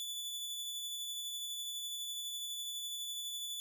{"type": "tone with tremolo", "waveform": "sawtooth", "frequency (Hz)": 3467, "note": "A7", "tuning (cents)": -26, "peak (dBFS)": -35, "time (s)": [0, 3.6], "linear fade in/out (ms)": 0, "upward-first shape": "sine", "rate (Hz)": 12, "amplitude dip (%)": 25, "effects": []}